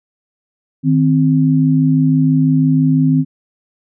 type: tone pair together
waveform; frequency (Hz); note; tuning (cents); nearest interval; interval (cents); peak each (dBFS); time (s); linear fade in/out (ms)
sine; 155.55 / 261.6; D#3 / C4; 0 / 0; major sixth; 900; -12 / -12; 0.83-3.25; 50
effects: none